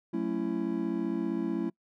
triangle chord, F# minor seventh, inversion none, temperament just, 185 / 222 / 277.5 / 333 Hz, F#3 / A3 / C#4 / E4, 0 / +16 / +2 / +18 cents, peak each -34 / -32 / -33 / -30 dBFS, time 0.13-1.7 s, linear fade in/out 10 ms, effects noise-tail reverb RT60 0.1 s tail -25 dB re dry

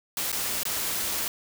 white noise with dropouts, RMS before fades -29 dBFS, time 0.17-1.28 s, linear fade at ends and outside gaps 1 ms, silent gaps 0.318-0.327 / 0.633-0.653 s, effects none

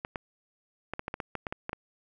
clicks, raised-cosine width 0.5 ms, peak -18 dBFS, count 12, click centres 0.049 / 0.158 / 0.936 / 0.994 / 1.081 / 1.141 / 1.202 / 1.353 / 1.468 / 1.525 / 1.694 / 1.731 s, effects 10-bit

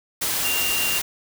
sine tone in noise, 2782 Hz, F7, 7 cents flat, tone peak -24 dBFS, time 0.44-0.99 s, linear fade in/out 10 ms, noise white, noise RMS -24 dBFS, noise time 0.21-1.02 s, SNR -3 dB, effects none

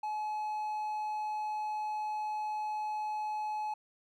triangle tone, 852 Hz, G#5, 44 cents sharp, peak -31 dBFS, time 0.03-3.74 s, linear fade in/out 5 ms, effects none

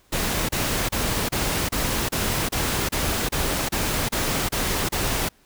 pink noise bursts, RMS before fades -24 dBFS, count 13, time 0.12-5.29 s, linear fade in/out 10 ms, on 370 ms, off 30 ms, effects pink hiss -59 dBFS RMS until 5.45 s

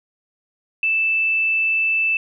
sine tone, 2641 Hz, E7, 3 cents sharp, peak -16 dBFS, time 0.83-2.17 s, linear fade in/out 2 ms, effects none

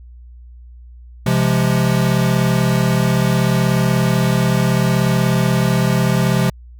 square chord, F minor, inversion second, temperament equal with one note detuned, 130.81 / 171.52 / 207.7 Hz, C3 / F3 / Ab3, 0 / -31 / 0 cents, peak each -17 / -18 / -21 dBFS, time 1.26-6.5 s, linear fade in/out 5 ms, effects added 60 Hz sine -36 dBFS peak until 6.79 s

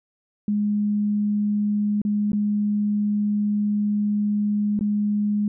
sine tone with dropouts, 207.6 Hz, G#3, in tune, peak -19 dBFS, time 0.48-5.48 s, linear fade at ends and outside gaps 2 ms, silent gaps 2.017-2.05 / 2.319-2.331 / 4.792-4.809 s, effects none

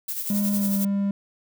violet noise with tremolo, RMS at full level -28 dBFS, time 0.08-0.85 s, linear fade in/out 5 ms, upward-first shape sine, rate 11 Hz, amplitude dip 50%
triangle tone with pitch glide, 204.1 to 199.32 Hz, G#3 to G3, -30 to +29 cents, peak -19 dBFS, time 0.3-1.11 s, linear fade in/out 2 ms, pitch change -41 cents, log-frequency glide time 0.55-0.68 s
effects none

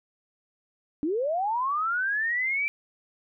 sine linear sweep, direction up, 279.8 to 2349 Hz, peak -24 dBFS, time 1.03-2.68 s, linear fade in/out 0 ms, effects none

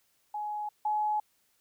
sine tone pair in turn, 840 / 846.8 Hz, G#5 / G#5, +19 / +33 cents, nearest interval unison, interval 14 cents, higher second, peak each -32 / -26 dBFS, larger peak second, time 0.34-0.69 / 0.85-1.2 s, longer neither, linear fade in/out 5 ms, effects white hiss -71 dBFS RMS until 1.6 s

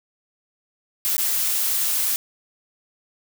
blue noise with dropouts, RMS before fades -22 dBFS, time 1.05-2.16 s, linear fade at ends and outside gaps 0 ms, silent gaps 1.167-1.18 s, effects none

